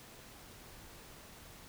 silence, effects pink hiss -54 dBFS RMS until 1.68 s

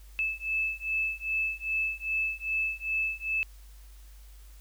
sine beating tone pair, 2617 / 2619.5 Hz, E7 / E7, -13 / -12 cents, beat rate 2.5 Hz, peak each -31 dBFS, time 0.19-3.43 s, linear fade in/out 0 ms, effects added 50 Hz sine -47 dBFS peak until 4.6 s + white hiss -60 dBFS RMS until 4.6 s

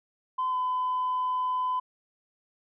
sine tone with pitch glide, 1023 to 1010.1 Hz, C6 to B5, -39 to +39 cents, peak -24 dBFS, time 0.38-1.8 s, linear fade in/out 10 ms, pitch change -22 cents, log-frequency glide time 0.5-0.55 s, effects tanh soft clip ceiling -22 dBFS

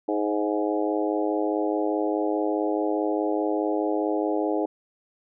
harmonic tone with a mistuned harmonic, 104.8 Hz, G#2, 16 cents sharp, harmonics 3 / 4 / 5 / 6 / 7 / 8, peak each -26 / -28 / -30 / -32 / -33 / -34 dBFS, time 0.08-4.66 s, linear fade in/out 5 ms, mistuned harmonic 7, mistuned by -16 cents, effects none

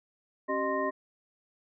sine tone cluster, 272.3 / 386 / 614 / 1048 / 1852 Hz, C#4 / G4 / D#5 / C6 / A#6, -31 / -27 / -23 / +2 / -12 cents, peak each -35 / -34 / -32 / -32 / -37 dBFS, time 0.48-0.91 s, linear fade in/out 20 ms, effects none

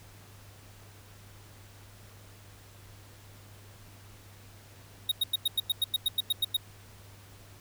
square tone bursts, 3757 Hz, A#7, 13 cents sharp, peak -24 dBFS, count 13, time 5.09-6.568 s, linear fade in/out 5 ms, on 26 ms, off 95 ms, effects added 100 Hz sine -52 dBFS peak until 7.6 s + pink hiss -55 dBFS RMS until 7.6 s

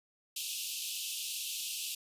pink high-pass noise, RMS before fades -38 dBFS, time 0.36-1.95 s, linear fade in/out 5 ms, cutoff 2600 Hz, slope 96 dB/octave, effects resampled to 32000 Hz

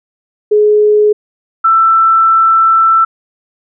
sine tone pair in turn, 420.9 / 1331.7 Hz, G#4 / E6, +23 / +17 cents, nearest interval octave + minor sixth, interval 1994 cents, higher second, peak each -5 dBFS, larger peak neither, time 0.51-1.13 / 1.64-3.05 s, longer second, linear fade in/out 10 ms, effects none

